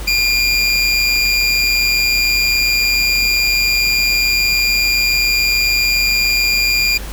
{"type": "tone with amplitude modulation", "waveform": "25% pulse", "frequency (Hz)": 2400, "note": "D7", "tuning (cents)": 37, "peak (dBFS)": -7, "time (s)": [0.07, 6.98], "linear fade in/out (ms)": 10, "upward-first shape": "sine", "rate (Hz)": 127, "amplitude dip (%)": 35, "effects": ["added 50 Hz sine -26 dBFS peak until 7.12 s", "pink hiss -32 dBFS RMS until 7.12 s"]}